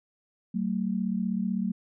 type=tone pair together; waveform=sine; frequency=189.5 / 225.4 Hz; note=F#3 / A3; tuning=+42 / +42 cents; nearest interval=minor third; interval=300 cents; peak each=-28 / -29 dBFS; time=0.54-1.72 s; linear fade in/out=10 ms; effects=none